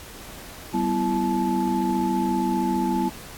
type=tone cluster; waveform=sine; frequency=192.5 / 247.5 / 333.9 / 867 Hz; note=G3 / B3 / E4 / A5; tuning=-31 / +4 / +22 / -26 cents; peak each=-26 dBFS; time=0.73-3.1 s; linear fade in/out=20 ms; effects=pink hiss -41 dBFS RMS until 3.37 s + AAC 64 kbps